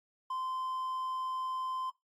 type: tone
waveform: triangle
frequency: 1035 Hz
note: C6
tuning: 19 cents flat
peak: -32 dBFS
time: 0.3-1.9 s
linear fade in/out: 5 ms
effects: noise-tail reverb RT60 0.2 s tail -21 dB re dry + AAC 48 kbps